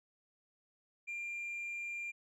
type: tone with tanh clipping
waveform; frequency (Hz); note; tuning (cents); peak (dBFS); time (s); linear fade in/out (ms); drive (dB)
triangle; 2389; D7; +29; -39; 1.07-2.12; 20; 6
effects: none